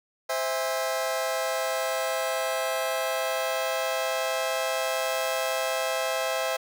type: chord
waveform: sawtooth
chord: C augmented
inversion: none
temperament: just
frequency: 523.3 / 654.1 / 817.6 Hz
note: C5 / E5 / G#5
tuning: 0 / -14 / -27 cents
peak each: -26 / -25 / -30 dBFS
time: 0.29-6.57 s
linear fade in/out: 10 ms
effects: none